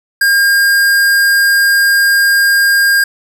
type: tone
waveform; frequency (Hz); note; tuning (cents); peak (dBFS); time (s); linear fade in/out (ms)
square; 1612; G6; +48; -8; 0.21-3.04; 5
effects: none